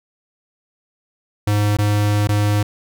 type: tone with dropouts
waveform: square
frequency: 103.83 Hz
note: G#2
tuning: in tune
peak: -15 dBFS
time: 1.47-2.63 s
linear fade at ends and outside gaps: 5 ms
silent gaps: 1.77-1.786 / 2.274-2.289 s
effects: none